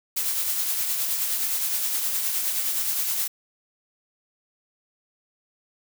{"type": "noise with tremolo", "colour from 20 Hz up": "blue", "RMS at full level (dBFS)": -24, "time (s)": [0.16, 3.28], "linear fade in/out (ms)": 10, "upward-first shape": "triangle", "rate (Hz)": 9.6, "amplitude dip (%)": 40, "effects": []}